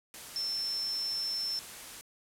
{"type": "tone in noise", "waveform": "sine", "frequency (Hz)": 5350, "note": "E8", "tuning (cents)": 25, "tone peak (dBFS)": -31, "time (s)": [0.36, 1.59], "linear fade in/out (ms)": 0, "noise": "white", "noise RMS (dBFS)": -45, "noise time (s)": [0.14, 2.01], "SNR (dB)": 11, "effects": ["low-pass 12000 Hz 12 dB/octave"]}